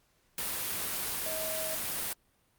sine tone in noise, 635 Hz, D#5, 35 cents sharp, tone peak -37 dBFS, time 1.26-1.75 s, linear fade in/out 2 ms, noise white, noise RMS -34 dBFS, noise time 0.38-2.13 s, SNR -6 dB, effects pink hiss -70 dBFS RMS until 2.58 s + Opus 48 kbps

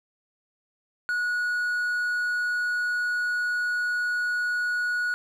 triangle tone, 1459 Hz, F#6, 25 cents flat, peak -22 dBFS, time 1.09-5.14 s, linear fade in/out 0 ms, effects none

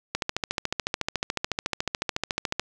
click train, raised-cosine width 0.2 ms, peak -8 dBFS, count 35, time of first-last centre 0.15-2.596 s, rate 13.9 Hz, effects none

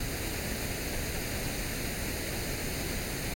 pink noise with comb filter, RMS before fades -34 dBFS, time 0-3.34 s, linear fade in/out 5 ms, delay 0.45 ms, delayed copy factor +0.6, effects AAC 64 kbps

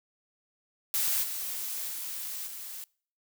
blue noise with level steps, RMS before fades -28 / -35 / -37 / -41 dBFS, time 0.94-2.84 s, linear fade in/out 0 ms, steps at 1.22 / 1.88 / 2.46 s, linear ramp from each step 20 ms, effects noise-tail reverb RT60 0.5 s tail -26 dB re dry

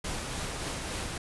pink noise with tremolo, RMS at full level -34 dBFS, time 0.04-1.18 s, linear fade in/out 5 ms, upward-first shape sine, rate 3.5 Hz, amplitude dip 25%, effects resampled to 24000 Hz

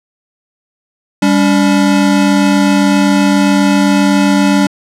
square tone pair together, 198.03 / 285.6 Hz, G3 / D4, +18 / -48 cents, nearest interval tritone, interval 634 cents, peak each -11 dBFS, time 1.22-4.67 s, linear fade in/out 5 ms, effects low-pass 9000 Hz 12 dB/octave

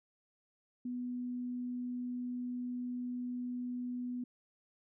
sine tone, 246.9 Hz, B3, in tune, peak -36 dBFS, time 0.85-4.24 s, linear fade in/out 5 ms, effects none

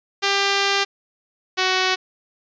5% pulse tone pair in turn, 397 / 373.1 Hz, G4 / F#4, +22 / +14 cents, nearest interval minor second, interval 108 cents, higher first, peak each -6 dBFS, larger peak neither, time 0.22-0.85 / 1.57-1.96 s, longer first, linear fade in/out 20 ms, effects resampled to 16000 Hz

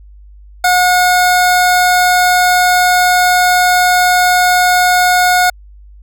25% pulse tone, 724 Hz, F#5, 38 cents flat, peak -4 dBFS, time 0.64-5.5 s, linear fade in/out 5 ms, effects added 50 Hz sine -35 dBFS peak until 6.02 s

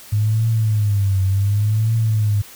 sine tone with vibrato, 103.83 Hz, G#2, in tune, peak -14 dBFS, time 0.12-2.42 s, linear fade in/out 10 ms, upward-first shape triangle, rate 0.68 Hz, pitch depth 160 cents each way, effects white hiss -41 dBFS RMS until 2.55 s

